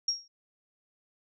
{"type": "tone with exponential decay", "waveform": "sine", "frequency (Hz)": 5588, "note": "F8", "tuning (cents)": 0, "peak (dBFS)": -22, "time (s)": [0.08, 0.28], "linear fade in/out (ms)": 5, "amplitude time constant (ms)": 42, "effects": []}